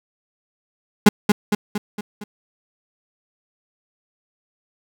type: tone with echo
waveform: 35% pulse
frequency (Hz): 207.7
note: G#3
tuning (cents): 0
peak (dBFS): -4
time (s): 1.06-1.09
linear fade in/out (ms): 5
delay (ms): 230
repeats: 5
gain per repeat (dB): -5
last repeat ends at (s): 2.24
effects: none